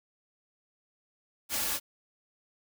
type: noise with comb filter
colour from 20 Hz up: white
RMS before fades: -31 dBFS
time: 1.49-1.8 s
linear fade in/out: 50 ms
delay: 3.5 ms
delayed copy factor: +0.55
effects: none

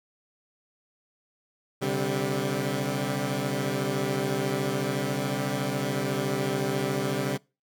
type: chord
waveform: 15% pulse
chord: C suspended second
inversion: none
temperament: equal with one note detuned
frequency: 130.81 / 144.73 / 196 Hz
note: C3 / D3 / G3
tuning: 0 / -25 / 0 cents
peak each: -24 / -24 / -25 dBFS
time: 1.81-7.38 s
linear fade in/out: 20 ms
effects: noise-tail reverb RT60 0.3 s tail -25 dB re dry

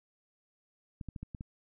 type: clicks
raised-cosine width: 5 ms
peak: -28 dBFS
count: 6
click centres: 1.012 / 1.087 / 1.162 / 1.23 / 1.348 / 1.409 s
effects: none

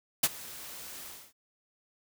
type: noise with ADSR envelope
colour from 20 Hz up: white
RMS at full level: -22 dBFS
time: 0.23-1.33 s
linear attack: 7 ms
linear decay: 41 ms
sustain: -22 dB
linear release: 260 ms
effects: none

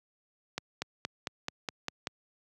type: accelerating click train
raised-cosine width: 0.2 ms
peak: -15 dBFS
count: 8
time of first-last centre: 0.58-2.071 s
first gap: 240 ms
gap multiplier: 0.96
effects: high-pass 100 Hz 12 dB/octave

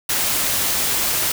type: noise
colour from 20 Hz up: white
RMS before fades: -20 dBFS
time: 0.09-1.32 s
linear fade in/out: 5 ms
effects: none

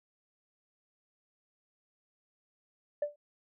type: tone with exponential decay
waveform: sine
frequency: 587.3 Hz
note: D5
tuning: in tune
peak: -24 dBFS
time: 3.02-3.16 s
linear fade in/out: 5 ms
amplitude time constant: 29 ms
effects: tanh soft clip ceiling -23 dBFS

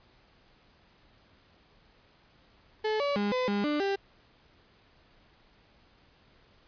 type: tone with pitch steps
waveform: 35% pulse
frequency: 431.8 / 570 / 204.3 / 506 / 203.1 / 296.5 / 394.9 Hz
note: A4 / C#5 / G#3 / B4 / G#3 / D4 / G4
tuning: -33 / +48 / -28 / +42 / -38 / +17 / +13 cents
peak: -25 dBFS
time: 2.84-3.96 s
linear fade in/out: 10 ms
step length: 160 ms
effects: pink hiss -62 dBFS RMS until 6.67 s + resampled to 11025 Hz

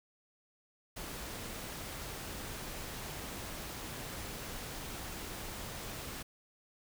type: noise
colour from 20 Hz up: pink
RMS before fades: -43 dBFS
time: 0.96-6.23 s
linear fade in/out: 10 ms
effects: none

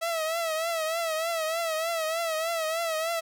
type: tone with vibrato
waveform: sawtooth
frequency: 652 Hz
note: E5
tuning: 19 cents flat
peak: -23 dBFS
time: 0.01-3.21 s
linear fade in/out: 20 ms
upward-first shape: triangle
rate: 3.3 Hz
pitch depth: 84 cents each way
effects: none

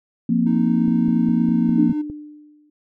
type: chord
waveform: sine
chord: F suspended fourth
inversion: none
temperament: equal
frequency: 174.61 / 233.1 / 261.6 Hz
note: F3 / Bb3 / C4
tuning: 0 / 0 / 0 cents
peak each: -21 / -17 / -23 dBFS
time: 0.29-1.93 s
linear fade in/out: 5 ms
type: tone with pitch glide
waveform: triangle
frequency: 310.1 to 303.7 Hz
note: D#4 to D#4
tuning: -6 to -42 cents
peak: -23 dBFS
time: 0.46-2.02 s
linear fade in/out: 10 ms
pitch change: -36 cents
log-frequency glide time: 1.52-1.9 s
type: click train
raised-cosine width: 3 ms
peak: -21 dBFS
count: 7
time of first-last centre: 0.88-2.1 s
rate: 4.92 Hz
type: tone with exponential decay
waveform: sine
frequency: 298.8 Hz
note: D4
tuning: 30 cents sharp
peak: -15 dBFS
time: 1.78-2.7 s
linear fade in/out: 5 ms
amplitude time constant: 200 ms
effects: none

